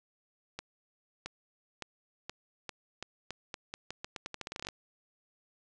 accelerating click train, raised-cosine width 0.2 ms, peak -21 dBFS, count 23, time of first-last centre 0.59-4.687 s, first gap 670 ms, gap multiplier 0.84, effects resampled to 24000 Hz + 9-bit

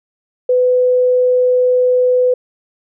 sine tone, 501 Hz, B4, 25 cents sharp, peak -9 dBFS, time 0.49-2.34 s, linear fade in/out 5 ms, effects none

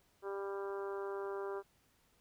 harmonic tone, 197.7 Hz, G3, 15 cents sharp, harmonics 2 / 3 / 4 / 5 / 6 / 7 / 8, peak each -39 / -49 / -51 / -49 / -51 / -53 / -57 dBFS, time 0.22-1.63 s, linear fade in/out 50 ms, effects pink hiss -72 dBFS RMS until 2.2 s

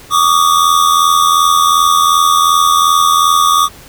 square tone pair together, 1140.3 / 1223 Hz, C#6 / D#6, +49 / -30 cents, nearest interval minor second, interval 121 cents, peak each -11 dBFS, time 0.1-3.69 s, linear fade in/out 50 ms, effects pink hiss -37 dBFS RMS until 3.88 s

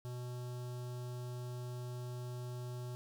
square tone with notch filter, 123.47 Hz, B2, in tune, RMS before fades -43 dBFS, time 0.05-2.95 s, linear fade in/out 0 ms, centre 2100 Hz, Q 1, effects none

